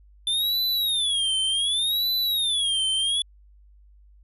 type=tone with vibrato; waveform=square; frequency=3520 Hz; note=A7; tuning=in tune; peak=-22 dBFS; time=0.27-3.22 s; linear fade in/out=2 ms; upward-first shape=sine; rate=0.67 Hz; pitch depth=220 cents each way; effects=added 50 Hz sine -50 dBFS peak until 4.23 s + resampled to 32000 Hz